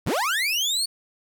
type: linear sweep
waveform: 30% pulse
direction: up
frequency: 47.44 to 4500 Hz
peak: -19 dBFS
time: 0.06-0.86 s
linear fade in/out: 10 ms
effects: 10-bit